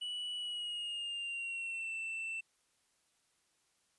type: tone with pitch glide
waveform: triangle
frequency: 2948 to 2672 Hz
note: F#7 to E7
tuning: -7 to +23 cents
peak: -36 dBFS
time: 0.01-2.41 s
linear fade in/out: 10 ms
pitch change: -170 cents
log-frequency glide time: 0.36-1.93 s
effects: white hiss -75 dBFS RMS until 3.98 s + resampled to 24000 Hz